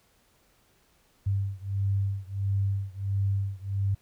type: beating tone pair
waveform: sine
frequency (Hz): 98 / 99.5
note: G2 / G2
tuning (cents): 0 / +26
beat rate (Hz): 1.5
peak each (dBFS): -28 / -29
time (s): 1.26-3.95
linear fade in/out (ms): 10
effects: pink hiss -65 dBFS RMS until 4.01 s